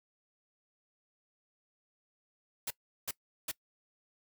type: noise bursts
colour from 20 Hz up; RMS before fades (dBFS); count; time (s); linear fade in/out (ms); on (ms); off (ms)
white; -36; 3; 2.67-3.515; 5; 35; 370
effects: noise-tail reverb RT60 0.1 s tail -21 dB re dry